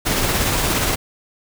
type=noise with tremolo; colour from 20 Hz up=pink; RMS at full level=-18 dBFS; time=0.05-0.96 s; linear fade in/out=20 ms; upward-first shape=sine; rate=17 Hz; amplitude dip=25%; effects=none